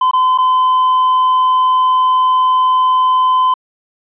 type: tone with dropouts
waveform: triangle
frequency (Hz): 1022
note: C6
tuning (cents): -41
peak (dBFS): -7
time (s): 0.01-3.54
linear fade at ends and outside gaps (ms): 5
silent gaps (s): 0.112-0.133 / 0.377-0.384
effects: resampled to 8000 Hz